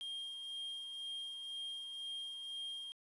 triangle tone with tremolo, 3217 Hz, G7, 44 cents sharp, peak -39 dBFS, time 0.01-2.92 s, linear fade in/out 0 ms, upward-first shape sine, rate 2 Hz, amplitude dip 35%, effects resampled to 24000 Hz + 11-bit

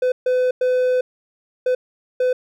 triangle tone bursts at uneven times, 505 Hz, B4, 39 cents sharp, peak -13 dBFS, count 5, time 0.02-0.12 / 0.26-0.51 / 0.61-1.01 / 1.66-1.75 / 2.2-2.33 s, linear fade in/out 5 ms, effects none

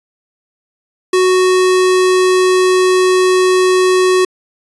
square tone, 369.7 Hz, F#4, 1 cent flat, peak -9 dBFS, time 1.13-4.25 s, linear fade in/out 5 ms, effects resampled to 24000 Hz

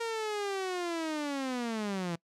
sawtooth linear sweep, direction down, 466.2 to 164.81 Hz, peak -28 dBFS, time 0-2.16 s, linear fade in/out 10 ms, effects noise-tail reverb RT60 0.1 s tail -24 dB re dry + low-pass 8000 Hz 12 dB/octave

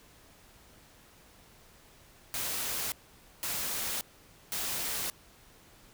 white noise bursts, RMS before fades -34 dBFS, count 3, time 2.34-5.1 s, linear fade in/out 0 ms, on 580 ms, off 510 ms, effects pink hiss -58 dBFS RMS until 5.93 s

